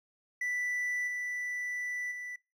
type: tone with level steps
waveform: triangle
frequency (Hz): 1975.5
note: B6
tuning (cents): 0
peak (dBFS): -29 / -32 / -37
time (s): 0.41-2.36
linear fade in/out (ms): 5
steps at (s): 1.07 / 2.11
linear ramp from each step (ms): 10
effects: noise-tail reverb RT60 0.3 s tail -25 dB re dry